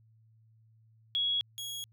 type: tone pair in turn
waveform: sine / sawtooth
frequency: 3333 / 3319 Hz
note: G#7 / G#7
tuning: +5 / -2 cents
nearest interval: unison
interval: 7 cents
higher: first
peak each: -27 / -34 dBFS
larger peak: first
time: 1.15-1.41 / 1.58-1.84 s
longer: neither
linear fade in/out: 0 ms
effects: added 111 Hz sine -60 dBFS peak until 1.92 s